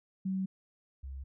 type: tone pair in turn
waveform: sine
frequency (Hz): 190 / 67.18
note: F#3 / C2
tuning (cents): +46 / +46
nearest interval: octave + tritone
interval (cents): 1800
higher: first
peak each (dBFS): -30 / -39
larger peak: first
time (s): 0.25-0.46 / 1.03-1.24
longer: neither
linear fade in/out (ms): 10
effects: none